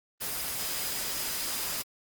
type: tone in noise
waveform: sine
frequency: 4978 Hz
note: D#8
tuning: in tune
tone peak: -42 dBFS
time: 0.2-1.83 s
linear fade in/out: 20 ms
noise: white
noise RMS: -33 dBFS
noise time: 0.2-1.83 s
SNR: -12 dB
effects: Opus 24 kbps